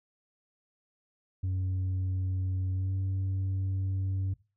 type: tone with pitch glide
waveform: sine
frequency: 93.3 to 95.54 Hz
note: F#2 to G2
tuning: +15 to -44 cents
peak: -25 dBFS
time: 1.43-4.34 s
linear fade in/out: 10 ms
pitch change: +41 cents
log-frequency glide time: 2.74-2.92 s
effects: noise-tail reverb RT60 0.3 s tail -20 dB re dry + tanh soft clip ceiling -27 dBFS